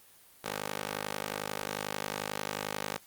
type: tone with high-pass filter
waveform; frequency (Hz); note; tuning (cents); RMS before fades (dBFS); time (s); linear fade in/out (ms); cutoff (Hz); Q
15% pulse; 51.2; G#1; -24; -37; 0.44-2.98; 5; 440; 0.55
effects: white hiss -58 dBFS RMS until 3.06 s + Opus 32 kbps